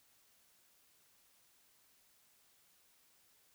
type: silence
effects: white hiss -70 dBFS RMS until 3.54 s